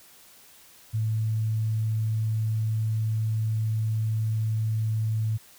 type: tone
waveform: sine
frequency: 110 Hz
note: A2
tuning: in tune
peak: -23 dBFS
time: 0.93-5.38 s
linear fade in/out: 20 ms
effects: white hiss -53 dBFS RMS until 5.58 s